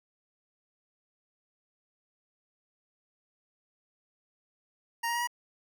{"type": "tone with pitch steps", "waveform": "25% pulse", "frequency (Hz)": [932.3, 942.6, 953, 963.5], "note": ["A#5", "A#5", "A#5", "B5"], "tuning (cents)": [0, 19, 38, -43], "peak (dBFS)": -25, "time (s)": [5.03, 5.274], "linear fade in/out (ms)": 10, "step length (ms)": 61, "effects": []}